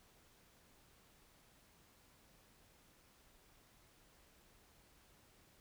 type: silence
effects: pink hiss -68 dBFS RMS until 5.6 s